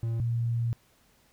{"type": "tone pair in turn", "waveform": ["triangle", "sine"], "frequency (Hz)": [114.8, 117.14], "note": ["A#2", "A#2"], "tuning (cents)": [-26, 9], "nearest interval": "unison", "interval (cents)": 35, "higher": "second", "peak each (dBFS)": -25, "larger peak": "neither", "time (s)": [[0.03, 0.2], [0.2, 0.73]], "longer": "second", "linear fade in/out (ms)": 0, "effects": ["pink hiss -64 dBFS RMS until 1.32 s"]}